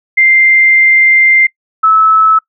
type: tone pair in turn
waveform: sine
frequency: 2093 / 1301.9 Hz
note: C7 / E6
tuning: 0 / -22 cents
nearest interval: minor sixth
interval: 822 cents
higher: first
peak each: -4 dBFS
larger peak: neither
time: 0.17-1.47 / 1.83-2.39 s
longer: first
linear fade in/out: 10 ms
effects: noise-tail reverb RT60 0.1 s tail -23 dB re dry